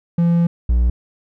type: tone pair in turn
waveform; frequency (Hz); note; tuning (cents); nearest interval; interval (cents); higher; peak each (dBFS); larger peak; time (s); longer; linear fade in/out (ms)
triangle; 170.4 / 59.78; F3 / A#1; -42 / +44; octave + tritone; 1814; first; -10; neither; 0.18-0.47 / 0.69-0.9; first; 5
effects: none